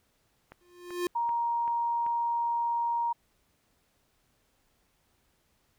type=click train; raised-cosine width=0.5 ms; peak=-31 dBFS; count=5; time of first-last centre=0.52-2.064 s; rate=2.59 Hz
type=tone with exponential growth; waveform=square; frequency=353.4 Hz; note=F4; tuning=21 cents sharp; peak=-26 dBFS; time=0.61-1.07 s; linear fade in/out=2 ms; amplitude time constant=100 ms
type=tone; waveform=sine; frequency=939 Hz; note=A#5; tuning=12 cents sharp; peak=-26 dBFS; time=1.15-3.13 s; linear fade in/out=10 ms
effects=pink hiss -71 dBFS RMS until 5.78 s